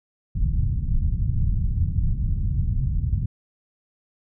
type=low-pass noise; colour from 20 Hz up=pink; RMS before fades=-22 dBFS; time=0.35-3.26 s; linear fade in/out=5 ms; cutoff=140 Hz; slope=24 dB/octave; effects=none